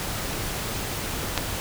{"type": "click", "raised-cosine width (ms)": 0.2, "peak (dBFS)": -5, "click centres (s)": 1.377, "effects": ["added 100 Hz sine -40 dBFS peak until 1.6 s", "pink hiss -30 dBFS RMS until 1.6 s"]}